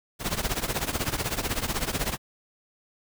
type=noise with tremolo; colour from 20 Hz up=pink; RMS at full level=-25 dBFS; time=0.19-2.18 s; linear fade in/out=50 ms; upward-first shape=triangle; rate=16 Hz; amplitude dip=90%; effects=none